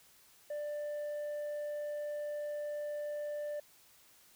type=tone with tanh clipping; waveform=sine; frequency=591 Hz; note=D5; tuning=11 cents sharp; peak=-37 dBFS; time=0.5-3.6 s; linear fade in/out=5 ms; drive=3 dB; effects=white hiss -63 dBFS RMS until 4.35 s